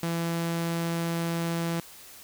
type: tone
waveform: sawtooth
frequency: 167.8 Hz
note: E3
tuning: 31 cents sharp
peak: -23 dBFS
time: 0.03-1.8 s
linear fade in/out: 2 ms
effects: white hiss -48 dBFS RMS until 2.23 s